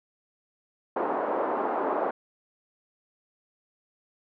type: band-pass noise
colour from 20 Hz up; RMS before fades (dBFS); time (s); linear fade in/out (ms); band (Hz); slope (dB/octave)
white; -28; 0.96-2.11; 5; 290 to 1000; 24
effects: none